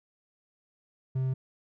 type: tone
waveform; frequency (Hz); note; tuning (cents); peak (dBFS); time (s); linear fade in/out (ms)
triangle; 130.7; C3; -1; -24; 1.15-1.34; 10
effects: none